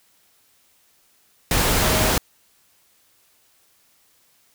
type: tone in noise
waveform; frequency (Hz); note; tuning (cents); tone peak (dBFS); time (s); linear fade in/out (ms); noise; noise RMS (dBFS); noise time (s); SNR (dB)
sine; 629; D#5; +19; -27; 1.82-2.1; 2; pink; -19; 1.51-2.18; -11
effects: white hiss -60 dBFS RMS until 4.54 s